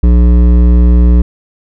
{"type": "tone with hard clipping", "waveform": "sine", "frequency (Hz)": 59.8, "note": "A#1", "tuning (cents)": 45, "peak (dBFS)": -5, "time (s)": [0.03, 1.22], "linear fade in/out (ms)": 5, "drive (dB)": 12, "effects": []}